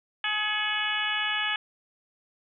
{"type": "harmonic tone with a mistuned harmonic", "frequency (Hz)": 422.6, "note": "G#4", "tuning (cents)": 30, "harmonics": [2, 3, 4, 5, 6, 7, 8], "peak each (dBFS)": [-36, -36, -30, -34, -34, -31, -36], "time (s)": [0.24, 1.56], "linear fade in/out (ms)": 2, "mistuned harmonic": 5, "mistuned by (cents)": 66, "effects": []}